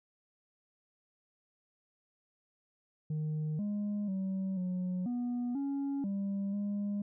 sine tone with pitch steps, 153.9 / 206.2 / 191 / 182.1 / 243.5 / 278.3 / 198 / 203.5 Hz, D#3 / G#3 / G3 / F#3 / B3 / C#4 / G3 / G#3, -19 / -12 / -45 / -27 / -24 / +7 / +18 / -35 cents, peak -29 dBFS, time 3.1-7.02 s, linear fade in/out 5 ms, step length 490 ms, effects tanh soft clip ceiling -31 dBFS

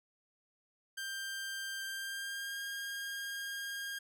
sawtooth tone with pitch glide, 1575 to 1616.5 Hz, G6 to G#6, +8 to -47 cents, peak -35 dBFS, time 0.97-3.99 s, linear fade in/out 10 ms, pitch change +45 cents, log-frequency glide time 1.78-2.6 s, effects none

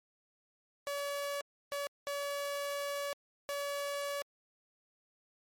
sawtooth tone bursts at uneven times, 569 Hz, C#5, 45 cents sharp, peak -31 dBFS, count 4, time 0.87-1.41 / 1.72-1.87 / 2.07-3.13 / 3.49-4.22 s, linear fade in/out 0 ms, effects MP3 64 kbps

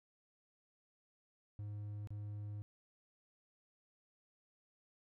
triangle tone with dropouts, 103.83 Hz, G#2, in tune, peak -40 dBFS, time 1.59-2.62 s, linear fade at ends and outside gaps 0 ms, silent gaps 2.073-2.105 s, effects none

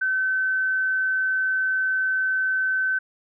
sine tone, 1529 Hz, G6, 44 cents flat, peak -20 dBFS, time 0.01-2.99 s, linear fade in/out 10 ms, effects none

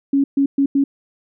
sine tone bursts at uneven times, 277.2 Hz, C#4, in tune, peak -12 dBFS, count 4, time 0.13-0.24 / 0.37-0.46 / 0.58-0.66 / 0.75-0.84 s, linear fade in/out 5 ms, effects none

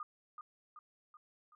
sine tone with echo, 1222 Hz, D#6, 32 cents flat, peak -40 dBFS, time 0-0.03 s, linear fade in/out 2 ms, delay 380 ms, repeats 4, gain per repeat -5 dB, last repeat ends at 1.55 s, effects none

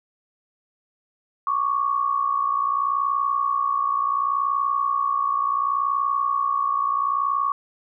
sine tone pair together, 1108.7 / 1169.4 Hz, C#6 / D6, 0 / -8 cents, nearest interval minor second, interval 92 cents, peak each -21 / -25 dBFS, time 1.47-7.52 s, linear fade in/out 2 ms, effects none

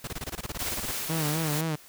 pink noise bursts, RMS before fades -34 dBFS, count 16, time 0.04-0.914 s, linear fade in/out 5 ms, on 34 ms, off 22 ms
white noise with tremolo, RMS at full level -32 dBFS, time 0.59-1.61 s, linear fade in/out 2 ms, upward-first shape triangle, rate 3.3 Hz, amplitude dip 35%
sawtooth tone with vibrato, 155.2 Hz, D#3, 4 cents flat, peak -23 dBFS, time 1.09-1.76 s, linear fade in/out 10 ms, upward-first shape sine, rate 4 Hz, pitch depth 91 cents each way
effects white hiss -52 dBFS RMS until 1.88 s

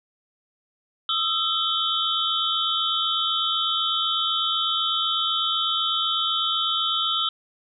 sine tone cluster, 1254 / 1342 / 3094 / 3434 / 3730 Hz, D#6 / E6 / G7 / A7 / A#7, +13 / +31 / -23 / -43 / 0 cents, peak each -31 / -29 / -26 / -26 / -29 dBFS, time 1.09-7.29 s, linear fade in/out 2 ms, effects none

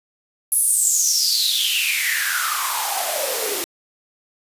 white noise with high-pass filter sweep, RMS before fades -20 dBFS, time 0.52-3.64 s, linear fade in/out 0 ms, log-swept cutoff 11000 to 360 Hz, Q 8.8, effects resampled to 32000 Hz

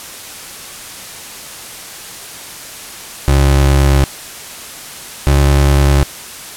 30% pulse tone pair in turn, 69 / 70.13 Hz, C#2 / C#2, -7 / +21 cents, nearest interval unison, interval 28 cents, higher second, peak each -5 dBFS, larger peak neither, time 3.28-4.04 / 5.27-6.03 s, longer neither, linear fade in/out 0 ms, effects white hiss -30 dBFS RMS until 6.56 s + low-pass 12000 Hz 12 dB/octave

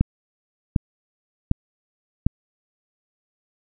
click train, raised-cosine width 5 ms, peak -4 dBFS, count 4, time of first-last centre 0.01-2.266 s, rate 1.33 Hz, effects none

